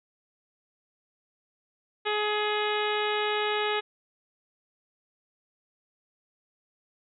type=harmonic tone with a mistuned harmonic; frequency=421.1 Hz; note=G#4; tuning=24 cents sharp; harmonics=1 / 2 / 3 / 4 / 5 / 6 / 7 / 8 / 9; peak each=-29 / -32 / -34 / -35 / -36 / -37 / -37 / -38 / -39 dBFS; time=2.05-3.81 s; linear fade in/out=20 ms; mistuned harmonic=6; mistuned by=-16 cents; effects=none